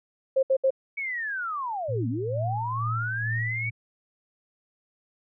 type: tone bursts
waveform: sine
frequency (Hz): 532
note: C5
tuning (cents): +29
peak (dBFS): -18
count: 3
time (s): 0.36-0.706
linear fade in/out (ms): 10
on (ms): 70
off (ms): 68
type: linear two-way sweep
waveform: sine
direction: down then up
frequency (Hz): 2274 to 217.7 to 2274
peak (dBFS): -28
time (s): 0.97-3.7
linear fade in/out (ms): 10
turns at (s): 2.08
type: tone with tremolo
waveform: sine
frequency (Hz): 114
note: A#2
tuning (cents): -38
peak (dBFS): -26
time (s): 1.88-3.71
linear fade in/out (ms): 20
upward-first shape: sine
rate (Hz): 2.2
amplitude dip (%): 50
effects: none